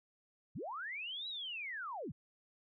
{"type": "linear two-way sweep", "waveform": "sine", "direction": "up then down", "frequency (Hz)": [83, 3951, 83], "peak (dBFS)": -40, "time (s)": [0.55, 2.12], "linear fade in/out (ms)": 10, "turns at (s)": 1.28, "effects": []}